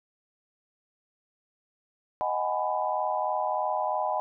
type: chord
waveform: sine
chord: G# minor seventh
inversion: second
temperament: just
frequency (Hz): 623 / 747.5 / 830.6 / 996.7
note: D#5 / F#5 / G#5 / B5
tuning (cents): +2 / +17 / 0 / +16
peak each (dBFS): -31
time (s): 2.21-4.2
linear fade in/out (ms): 0
effects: none